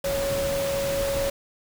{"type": "tone in noise", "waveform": "sine", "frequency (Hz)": 554.4, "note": "C#5", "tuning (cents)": 0, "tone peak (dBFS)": -24, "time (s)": [0.04, 1.3], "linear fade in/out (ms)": 5, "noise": "pink", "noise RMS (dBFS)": -31, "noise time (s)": [0.04, 1.3], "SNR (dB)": 4, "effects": []}